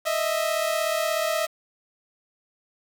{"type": "tone pair together", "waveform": "sawtooth", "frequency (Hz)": [621.4, 658], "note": ["D#5", "E5"], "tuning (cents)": [-2, -3], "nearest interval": "minor second", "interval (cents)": 99, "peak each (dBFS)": -22, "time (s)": [0.05, 1.47], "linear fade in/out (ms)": 20, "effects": ["7-bit"]}